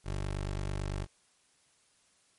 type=tone; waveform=20% pulse; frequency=49 Hz; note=G1; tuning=in tune; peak=-28 dBFS; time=0.04-1.07 s; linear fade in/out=50 ms; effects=white hiss -68 dBFS RMS until 2.38 s + MP3 48 kbps